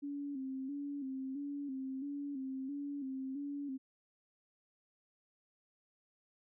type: tone with vibrato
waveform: sine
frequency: 274.7 Hz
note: C#4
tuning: 16 cents flat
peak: -38 dBFS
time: 0.02-3.78 s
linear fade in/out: 20 ms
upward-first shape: square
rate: 1.5 Hz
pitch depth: 63 cents each way
effects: none